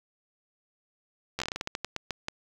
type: slowing click train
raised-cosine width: 0.2 ms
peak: -14 dBFS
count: 15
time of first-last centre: 1.39-2.284 s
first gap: 12 ms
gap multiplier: 1.23
effects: 7-bit